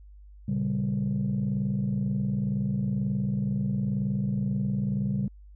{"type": "chord", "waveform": "sine", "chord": "G diminished", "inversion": "first", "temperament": "equal with one note detuned", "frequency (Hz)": [116.54, 138.59, 197.36], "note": ["Bb2", "Db3", "G3"], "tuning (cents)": [0, 0, 12], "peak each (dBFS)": [-31, -28, -26], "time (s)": [0.48, 5.28], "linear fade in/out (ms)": 5, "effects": ["tanh soft clip ceiling -20 dBFS", "added 50 Hz sine -46 dBFS peak until 5.55 s"]}